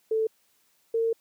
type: tone pair in turn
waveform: sine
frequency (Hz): 441.5 / 455.2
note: A4 / A#4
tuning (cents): +6 / -41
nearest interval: minor second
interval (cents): 53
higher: second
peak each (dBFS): -22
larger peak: neither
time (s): 0.11-0.27 / 0.94-1.13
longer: second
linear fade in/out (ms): 5
effects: white hiss -67 dBFS RMS until 1.2 s + high-pass 100 Hz 12 dB/octave